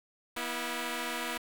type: tone pair together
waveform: 5% pulse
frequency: 241.8 / 327 Hz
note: B3 / E4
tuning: -36 / -14 cents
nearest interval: perfect fourth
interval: 522 cents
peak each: -25 dBFS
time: 0.36-1.38 s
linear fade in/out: 10 ms
effects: 8-bit